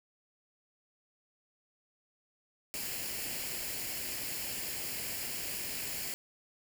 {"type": "noise with comb filter", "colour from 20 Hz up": "white", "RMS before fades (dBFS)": -38, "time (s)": [2.74, 6.14], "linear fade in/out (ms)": 0, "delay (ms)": 0.41, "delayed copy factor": 0.55, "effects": []}